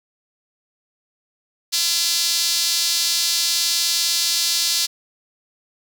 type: tone with high-pass filter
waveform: sawtooth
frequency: 339.4 Hz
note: F4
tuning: 49 cents flat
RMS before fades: -20 dBFS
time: 1.72-4.87 s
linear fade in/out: 20 ms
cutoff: 4500 Hz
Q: 2.3
effects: none